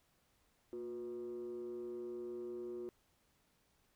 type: tone with frequency modulation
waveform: sine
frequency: 360.5 Hz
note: F#4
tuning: 45 cents flat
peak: -40 dBFS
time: 0.73-2.89 s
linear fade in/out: 0 ms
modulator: 129 Hz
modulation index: 0.5
effects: tanh soft clip ceiling -39 dBFS + pink hiss -75 dBFS RMS until 3.95 s